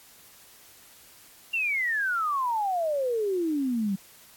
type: exponential sweep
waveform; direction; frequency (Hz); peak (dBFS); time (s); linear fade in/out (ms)
sine; down; 2794 to 188; -24; 1.53-3.96; 10
effects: white hiss -53 dBFS RMS until 4.36 s + AAC 64 kbps